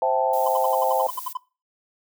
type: chord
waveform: sine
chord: A minor seventh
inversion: first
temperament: equal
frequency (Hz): 523.3 / 659.3 / 784 / 880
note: C5 / E5 / G5 / A5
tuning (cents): 0 / 0 / 0 / 0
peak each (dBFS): -24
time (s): 0.02-1.07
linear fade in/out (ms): 2
type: noise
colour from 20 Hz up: violet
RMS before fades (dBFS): -36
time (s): 0.33-1.33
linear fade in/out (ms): 5
type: tone bursts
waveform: triangle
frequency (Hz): 1014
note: B5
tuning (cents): +45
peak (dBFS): -23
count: 11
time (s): 0.46-1.372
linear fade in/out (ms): 5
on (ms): 22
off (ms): 67
effects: noise-tail reverb RT60 0.3 s tail -20 dB re dry